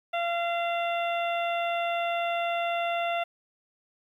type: harmonic tone with a mistuned harmonic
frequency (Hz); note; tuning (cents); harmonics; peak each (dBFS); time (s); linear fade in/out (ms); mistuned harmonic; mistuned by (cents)
686; F5; -31; 1 / 2 / 3 / 4 / 5; -27 / -35 / -37 / -36 / -40; 0.13-3.24; 10; 5; +41
effects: 10-bit